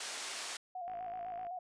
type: band-pass noise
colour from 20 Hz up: white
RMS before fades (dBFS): -42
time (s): 0-0.57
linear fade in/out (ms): 5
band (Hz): 470 to 7500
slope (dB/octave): 12
type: tone with vibrato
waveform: sine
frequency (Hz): 716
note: F5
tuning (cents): +43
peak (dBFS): -39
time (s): 0.75-1.59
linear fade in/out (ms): 5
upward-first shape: square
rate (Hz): 7.9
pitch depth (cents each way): 52
type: click train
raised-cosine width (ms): 0.5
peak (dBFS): -39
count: 33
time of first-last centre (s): 0.88-1.468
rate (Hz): 54.4
effects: resampled to 22050 Hz